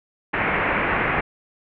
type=low-pass noise; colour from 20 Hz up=white; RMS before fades=-22 dBFS; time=0.33-1.21 s; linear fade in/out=10 ms; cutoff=2400 Hz; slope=48 dB/octave; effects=none